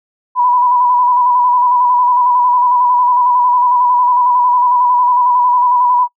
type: tone with vibrato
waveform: sine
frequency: 985 Hz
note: B5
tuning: 5 cents flat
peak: -8 dBFS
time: 0.35-6.08 s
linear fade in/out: 50 ms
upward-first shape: square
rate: 11 Hz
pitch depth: 30 cents each way
effects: noise-tail reverb RT60 0.1 s tail -26 dB re dry